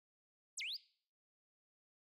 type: exponential two-way sweep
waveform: sine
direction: down then up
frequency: 11670 to 2057 to 5220 Hz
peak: -39 dBFS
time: 0.57-0.77 s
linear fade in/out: 10 ms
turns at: 0.62 s
effects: noise-tail reverb RT60 0.5 s tail -21 dB re dry + tanh soft clip ceiling -38 dBFS